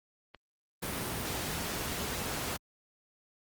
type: clicks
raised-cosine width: 0.3 ms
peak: -32 dBFS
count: 2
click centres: 0.347 / 1.141 s
type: noise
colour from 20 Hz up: pink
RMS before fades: -35 dBFS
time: 0.82-2.57 s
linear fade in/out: 10 ms
effects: high-pass 60 Hz 12 dB/octave + Opus 32 kbps